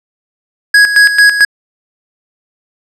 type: tone with tremolo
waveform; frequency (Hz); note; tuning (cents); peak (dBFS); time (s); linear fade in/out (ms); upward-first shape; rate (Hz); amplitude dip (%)
square; 1661.2; G#6; 0; -3; 0.74-1.45; 5; square; 4.5; 65
effects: low-pass 8000 Hz 12 dB/octave